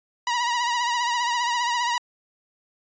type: tone with vibrato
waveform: sawtooth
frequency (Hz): 961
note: B5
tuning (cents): -48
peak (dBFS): -18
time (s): 0.27-1.98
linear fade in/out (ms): 2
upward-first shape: triangle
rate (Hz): 15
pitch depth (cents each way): 63
effects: resampled to 16000 Hz